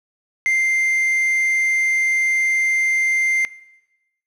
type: tone with quantisation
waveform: triangle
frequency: 2093 Hz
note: C7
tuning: in tune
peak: -13 dBFS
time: 0.46-3.45 s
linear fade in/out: 0 ms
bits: 6
effects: noise-tail reverb RT60 1.0 s tail -20 dB re dry + low-pass 11000 Hz 12 dB/octave